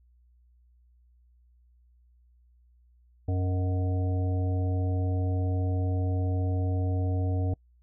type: harmonic tone with a mistuned harmonic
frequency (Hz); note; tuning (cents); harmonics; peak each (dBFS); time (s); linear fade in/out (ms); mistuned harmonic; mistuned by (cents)
92.5; F#2; 0; 1 / 3 / 5 / 7 / 8; -25 / -35 / -39 / -42 / -43; 3.28-7.54; 5; 7; -58
effects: noise-tail reverb RT60 0.1 s tail -25 dB re dry + added 60 Hz sine -58 dBFS peak until 7.82 s